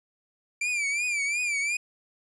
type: tone with vibrato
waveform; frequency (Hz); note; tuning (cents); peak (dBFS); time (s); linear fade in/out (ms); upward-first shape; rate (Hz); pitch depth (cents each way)
45% pulse; 2349; D7; 0; -25; 0.61-1.77; 5; triangle; 2.8; 110
effects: resampled to 22050 Hz